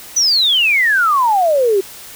sine exponential sweep, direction down, 6100 to 373 Hz, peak -10 dBFS, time 0.16-1.81 s, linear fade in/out 10 ms, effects white hiss -35 dBFS RMS until 2.15 s

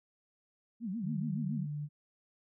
sine tone with vibrato, 207.9 Hz, G#3, 2 cents sharp, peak -34 dBFS, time 0.8-1.67 s, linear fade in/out 50 ms, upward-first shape sine, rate 7.1 Hz, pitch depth 240 cents each way
sine tone with pitch glide, 153.2 to 147.73 Hz, D#3 to D3, -27 to +11 cents, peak -35 dBFS, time 1.02-1.89 s, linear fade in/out 50 ms, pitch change -62 cents, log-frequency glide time 1.29-1.57 s
effects none

